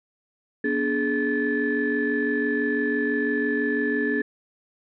sine tone cluster, 243.4 / 289.4 / 422.3 / 1738 Hz, B3 / D4 / G#4 / A6, -25 / -25 / +29 / -22 cents, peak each -27 / -26 / -26 / -26 dBFS, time 0.64-4.22 s, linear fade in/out 5 ms, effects tanh soft clip ceiling -13 dBFS

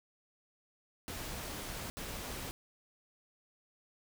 pink noise bursts at uneven times, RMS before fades -42 dBFS, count 2, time 1.08-1.9 / 1.97-2.51 s, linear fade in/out 0 ms, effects none

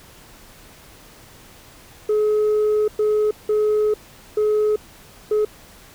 sine tone bursts at uneven times, 424.9 Hz, G#4, 40 cents sharp, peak -13 dBFS, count 5, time 2.09-2.88 / 2.99-3.31 / 3.49-3.94 / 4.37-4.76 / 5.31-5.45 s, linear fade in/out 5 ms, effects tanh soft clip ceiling -14 dBFS + pink hiss -46 dBFS RMS until 5.94 s

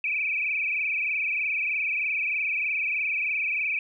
sine tone with frequency modulation, 2437 Hz, D#7, 37 cents flat, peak -24 dBFS, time 0.04-3.79 s, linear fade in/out 2 ms, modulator 23.2 Hz, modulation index 6.2, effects none

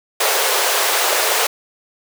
pink high-pass noise, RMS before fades -17 dBFS, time 0.2-1.47 s, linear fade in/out 5 ms, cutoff 410 Hz, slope 48 dB/octave, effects none

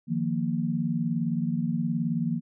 sine chord, Eb suspended second, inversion none, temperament equal, 155.56 / 174.61 / 233.1 Hz, Eb3 / F3 / Bb3, 0 / 0 / 0 cents, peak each -30 / -29 / -28 dBFS, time 0.07-2.41 s, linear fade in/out 50 ms, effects none

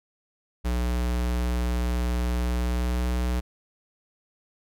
square tone with pitch glide, 60.5 to 61.31 Hz, B1 to B1, -35 to -12 cents, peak -24 dBFS, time 0.64-3.41 s, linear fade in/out 20 ms, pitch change +23 cents, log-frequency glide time 2.45-3.17 s, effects none

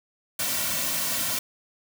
white noise with comb filter, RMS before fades -27 dBFS, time 0.39-1.39 s, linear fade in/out 5 ms, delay 2.4 ms, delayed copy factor -0.65, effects none

